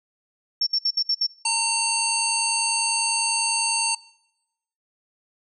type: tone bursts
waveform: sine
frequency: 5440 Hz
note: F8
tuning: 46 cents flat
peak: -18 dBFS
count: 6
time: 0.61-1.267 s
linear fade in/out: 5 ms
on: 57 ms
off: 63 ms
type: harmonic tone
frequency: 910 Hz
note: A#5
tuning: 42 cents flat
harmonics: 1 / 3 / 5 / 7 / 9 / 10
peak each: -27 / -27 / -25 / -31 / -27 / -30 dBFS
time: 1.45-3.95 s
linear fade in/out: 5 ms
effects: noise-tail reverb RT60 0.9 s tail -23 dB re dry